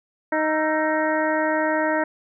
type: harmonic tone with a mistuned harmonic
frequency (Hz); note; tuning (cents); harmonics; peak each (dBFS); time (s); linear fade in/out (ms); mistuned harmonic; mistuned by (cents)
311.1; D#4; 0; 1 / 2 / 3 / 4 / 5 / 6 / 7; -25 / -23 / -26 / -33 / -29 / -28 / -39; 0.32-2.04; 5; 4; +120
effects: none